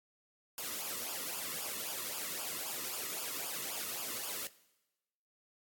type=noise with flanger; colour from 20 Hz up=white; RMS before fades=-40 dBFS; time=0.58-4.47 s; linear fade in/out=0 ms; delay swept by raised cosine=0.49 to 1.31 ms; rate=3.8 Hz; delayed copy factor=-0.8; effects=noise-tail reverb RT60 1.0 s tail -19 dB re dry + AAC 64 kbps